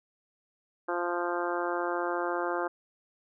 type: harmonic tone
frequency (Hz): 174.61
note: F3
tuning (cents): 0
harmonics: 2 / 3 / 4 / 5 / 6 / 7 / 8 / 9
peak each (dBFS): -33 / -35 / -36 / -37 / -38 / -38 / -39 / -40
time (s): 0.88-2.68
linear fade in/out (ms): 10
effects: none